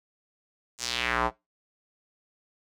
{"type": "tone with band-pass filter sweep", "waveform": "square", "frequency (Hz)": 59.9, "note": "A#1", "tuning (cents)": 48, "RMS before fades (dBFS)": -28, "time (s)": [0.78, 1.31], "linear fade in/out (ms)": 50, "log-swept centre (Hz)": [7200, 780], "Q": 2.1, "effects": ["noise-tail reverb RT60 0.2 s tail -20 dB re dry"]}